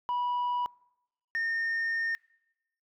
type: tone pair in turn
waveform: sine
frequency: 978 / 1826.6 Hz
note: B5 / A#6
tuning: -17 / -36 cents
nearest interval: major seventh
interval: 1081 cents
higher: second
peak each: -25 / -25 dBFS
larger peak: neither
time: 0.09-0.66 / 1.35-2.15 s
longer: second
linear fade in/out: 0 ms
effects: noise-tail reverb RT60 0.9 s tail -26 dB re dry + tanh soft clip ceiling -26 dBFS